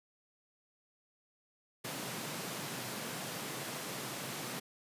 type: high-pass noise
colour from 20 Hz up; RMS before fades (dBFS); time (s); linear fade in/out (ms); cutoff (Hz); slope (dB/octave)
pink; -41; 1.84-4.6; 10; 120; 48
effects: resampled to 32000 Hz